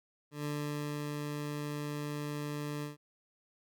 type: tone with ADSR envelope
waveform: 20% pulse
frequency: 147.4 Hz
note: D3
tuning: 7 cents sharp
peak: -29 dBFS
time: 0.31-2.97 s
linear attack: 140 ms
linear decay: 580 ms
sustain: -2 dB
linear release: 140 ms
effects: none